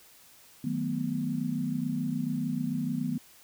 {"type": "chord", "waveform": "sine", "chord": "B dominant seventh", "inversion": "first", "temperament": "equal", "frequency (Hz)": [155.56, 185, 220, 246.9], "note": ["D#3", "F#3", "A3", "B3"], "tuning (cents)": [0, 0, 0, 0], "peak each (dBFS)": [-34, -36, -35, -31], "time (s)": [0.64, 3.18], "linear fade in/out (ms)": 5, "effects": ["white hiss -56 dBFS RMS until 3.43 s"]}